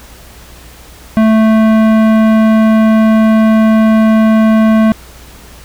sine tone with tanh clipping, 220 Hz, A3, in tune, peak -7 dBFS, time 1.17-4.92 s, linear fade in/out 0 ms, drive 17 dB, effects added 60 Hz sine -37 dBFS peak until 5.64 s + pink hiss -37 dBFS RMS until 5.64 s

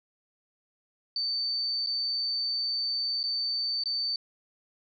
sine tone with dropouts, 4561 Hz, C#8, 49 cents sharp, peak -27 dBFS, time 1.16-4.16 s, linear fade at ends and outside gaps 2 ms, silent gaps 1.863-1.87 / 3.231-3.238 / 3.837-3.857 s, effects none

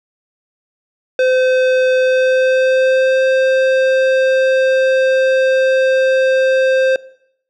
square tone with pitch glide, 514 to 524.8 Hz, C5 to C5, -31 to +5 cents, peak -11 dBFS, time 1.19-6.96 s, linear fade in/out 2 ms, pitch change +36 cents, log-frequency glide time 1.96-3.24 s, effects noise-tail reverb RT60 0.7 s tail -21 dB re dry + low-pass 3000 Hz 12 dB/octave

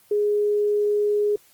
sine tone, 415.3 Hz, G#4, in tune, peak -18 dBFS, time 0.11-1.36 s, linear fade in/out 5 ms, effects white hiss -56 dBFS RMS until 1.53 s + Opus 24 kbps

